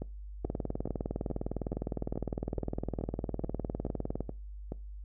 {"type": "two click trains", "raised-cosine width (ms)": 2, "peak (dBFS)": [-23, -20], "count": [12, 75], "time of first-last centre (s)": [[0.02, 4.721], [0.45, 4.206]], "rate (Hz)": [2.34, 19.7], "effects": ["noise-tail reverb RT60 0.3 s tail -22 dB re dry", "added 50 Hz sine -41 dBFS peak until 5.04 s"]}